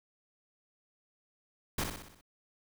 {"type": "noise with echo", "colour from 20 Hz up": "pink", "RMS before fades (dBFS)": -32, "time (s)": [1.78, 1.84], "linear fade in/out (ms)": 5, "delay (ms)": 62, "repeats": 6, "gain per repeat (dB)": -5, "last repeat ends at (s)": 2.212, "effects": []}